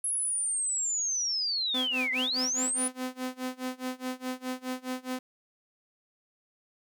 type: linear two-way sweep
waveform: sine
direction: down then up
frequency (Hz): 10820 to 1987 to 10080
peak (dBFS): -27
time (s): 0.04-2.88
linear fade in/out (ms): 5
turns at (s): 2.12
type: tone with tremolo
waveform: sawtooth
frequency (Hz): 255.3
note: C4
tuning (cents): -42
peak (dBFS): -26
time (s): 1.74-5.19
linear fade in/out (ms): 5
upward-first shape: sine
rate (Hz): 4.8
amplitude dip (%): 95
effects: none